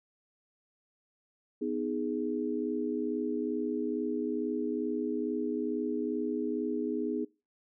sine chord, G# minor, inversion first, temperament just, 249.2 / 311.5 / 415.3 Hz, B3 / D#4 / G#4, +16 / +2 / 0 cents, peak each -34 dBFS, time 1.61-7.25 s, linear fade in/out 10 ms, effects noise-tail reverb RT60 0.3 s tail -23 dB re dry

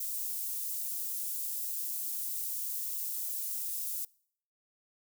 white high-pass noise, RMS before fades -36 dBFS, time 0-4.05 s, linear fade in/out 5 ms, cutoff 9900 Hz, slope 12 dB/octave, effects noise-tail reverb RT60 0.6 s tail -24 dB re dry

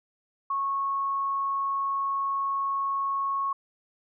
sine tone, 1100 Hz, C#6, 14 cents flat, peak -25 dBFS, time 0.5-3.53 s, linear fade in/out 5 ms, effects none

